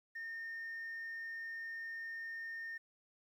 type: tone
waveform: sine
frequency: 1825 Hz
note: A#6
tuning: 37 cents flat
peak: -40 dBFS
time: 0.15-2.78 s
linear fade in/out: 10 ms
effects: tanh soft clip ceiling -39 dBFS + 12-bit